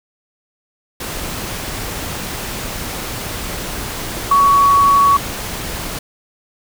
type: tone in noise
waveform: sine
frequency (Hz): 1122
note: C#6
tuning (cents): +21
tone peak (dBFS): -8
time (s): 4.31-5.17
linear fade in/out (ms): 5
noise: pink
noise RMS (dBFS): -25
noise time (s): 1-5.99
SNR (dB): +14
effects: none